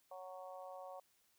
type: harmonic tone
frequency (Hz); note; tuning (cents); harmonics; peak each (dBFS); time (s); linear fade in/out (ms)
185; F#3; 0; 3 / 4 / 5 / 6; -51 / -52 / -57 / -57; 0.11-1; 5
effects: white hiss -75 dBFS RMS until 1.38 s